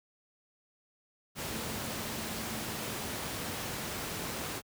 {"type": "tone in noise", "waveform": "sine", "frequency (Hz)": 220.8, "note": "A3", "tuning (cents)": 6, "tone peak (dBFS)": -45, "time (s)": [1.5, 2.85], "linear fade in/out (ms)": 50, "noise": "pink", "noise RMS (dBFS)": -37, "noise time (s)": [1.35, 4.62], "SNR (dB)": -11, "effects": ["high-pass 80 Hz 12 dB/octave"]}